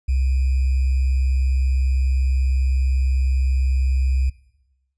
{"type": "tone with sample-and-hold", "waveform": "sine", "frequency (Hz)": 65.41, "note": "C2", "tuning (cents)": 0, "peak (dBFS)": -16, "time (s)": [0.08, 4.3], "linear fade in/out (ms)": 10, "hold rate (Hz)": 2450, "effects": ["noise-tail reverb RT60 1.0 s tail -21 dB re dry", "resampled to 22050 Hz"]}